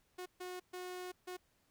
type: tone bursts at uneven times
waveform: sawtooth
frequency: 363.3 Hz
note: F#4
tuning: 32 cents flat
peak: -39 dBFS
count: 4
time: 0.18-0.26 / 0.4-0.6 / 0.73-1.12 / 1.27-1.37 s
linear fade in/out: 10 ms
effects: pink hiss -75 dBFS RMS until 1.7 s